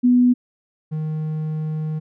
sine / triangle tone pair in turn, 246.9 / 155.54 Hz, B3 / D#3, 0 / 0 cents, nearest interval minor sixth, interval 800 cents, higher first, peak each -11 / -20 dBFS, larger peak first, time 0.03-0.34 / 0.91-2 s, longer second, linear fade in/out 20 ms, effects none

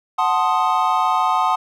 triangle chord, F# diminished seventh, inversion none, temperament equal, 740 / 880 / 1046.5 / 1244.5 Hz, F#5 / A5 / C6 / Eb6, 0 / 0 / 0 / 0 cents, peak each -19 dBFS, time 0.18-1.56 s, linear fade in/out 10 ms, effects none

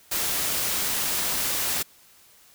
white noise, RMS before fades -26 dBFS, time 0.11-1.83 s, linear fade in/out 10 ms, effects white hiss -55 dBFS RMS until 2.54 s

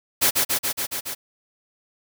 white noise with echo, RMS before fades -18 dBFS, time 0.21-0.31 s, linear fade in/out 20 ms, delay 140 ms, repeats 6, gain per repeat -2 dB, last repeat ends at 1.15 s, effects none

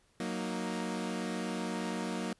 sawtooth chord, D# minor, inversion first, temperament equal, 185 / 233.1 / 311.1 Hz, F#3 / A#3 / D#4, 0 / 0 / 0 cents, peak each -34 / -33 / -37 dBFS, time 0.2-2.33 s, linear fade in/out 2 ms, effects pink hiss -69 dBFS RMS until 2.39 s + resampled to 24000 Hz

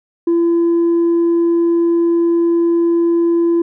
triangle tone with tanh clipping, 338.7 Hz, E4, 47 cents sharp, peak -11 dBFS, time 0.27-3.62 s, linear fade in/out 5 ms, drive 6 dB, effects none

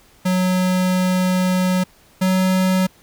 square tone pair in turn, 183.9 / 186.36 Hz, F#3 / F#3, -10 / +13 cents, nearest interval unison, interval 23 cents, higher second, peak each -16 / -15 dBFS, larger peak second, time 0.25-1.84 / 2.21-2.87 s, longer first, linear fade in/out 10 ms, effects pink hiss -52 dBFS RMS until 3.02 s

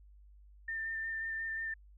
sine tone with vibrato, 1798 Hz, A6, 37 cents sharp, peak -35 dBFS, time 0.68-1.74 s, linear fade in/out 5 ms, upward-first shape square, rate 5.6 Hz, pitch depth 11 cents each way, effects added 50 Hz sine -55 dBFS peak until 1.97 s

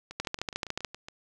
two click trains, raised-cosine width 0.2 ms, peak -13 / -24 dBFS, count 10 / 8, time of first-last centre 0.2-0.847 / 0.11-1.085 s, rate 13.9 / 7.18 Hz, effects none

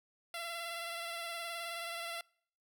10% pulse tone with vibrato, 678 Hz, E5, 49 cents sharp, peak -31 dBFS, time 0.34-2.21 s, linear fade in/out 2 ms, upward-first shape triangle, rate 19 Hz, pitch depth 36 cents each way, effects noise-tail reverb RT60 0.6 s tail -26 dB re dry

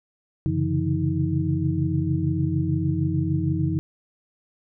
sine tone cluster, 92.2 / 136.9 / 143.5 / 167.7 / 317 Hz, F#2 / C#3 / D3 / E3 / D#4, -6 / -21 / -40 / +30 / +32 cents, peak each -27 dBFS, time 0.46-3.79 s, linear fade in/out 0 ms, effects none

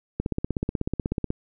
click train, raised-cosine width 3 ms, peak -12 dBFS, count 19, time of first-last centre 0.2-1.304 s, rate 16.3 Hz, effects none

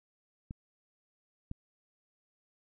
clicks, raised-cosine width 5 ms, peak -28 / -26 dBFS, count 2, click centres 0.509 / 1.514 s, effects none

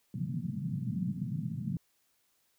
pink band-pass noise, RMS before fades -35 dBFS, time 0.14-1.77 s, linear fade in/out 2 ms, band 120 to 220 Hz, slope 48 dB/octave, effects white hiss -73 dBFS RMS until 2.58 s

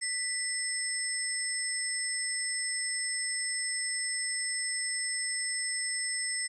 sine tone cluster, 1981 / 5280 / 8270 Hz, B6 / E8 / C9, +5 / +2 / -21 cents, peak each -35 / -36 / -33 dBFS, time 0.01-6.48 s, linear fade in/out 20 ms, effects none

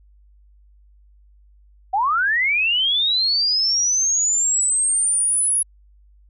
sine linear sweep, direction up, 734 to 10548 Hz, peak -16 dBFS, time 1.93-5.63 s, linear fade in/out 10 ms, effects added 50 Hz sine -49 dBFS peak until 6.29 s

